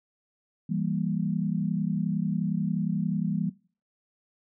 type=chord; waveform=sine; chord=E diminished; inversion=none; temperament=equal; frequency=164.81 / 196 / 233.1 Hz; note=E3 / G3 / Bb3; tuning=0 / 0 / 0 cents; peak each=-29 / -29 / -32 dBFS; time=0.69-3.5 s; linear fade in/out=10 ms; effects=noise-tail reverb RT60 0.4 s tail -20 dB re dry